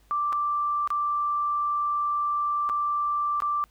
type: tone with dropouts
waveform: sine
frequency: 1174.7 Hz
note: D6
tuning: in tune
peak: -23 dBFS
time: 0.11-3.64 s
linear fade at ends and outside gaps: 0 ms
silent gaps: 0.325-0.329 / 0.875-0.904 / 2.691-2.697 / 3.403-3.421 s
effects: added 52 Hz sine -58 dBFS peak until 3.7 s + pink hiss -64 dBFS RMS until 3.7 s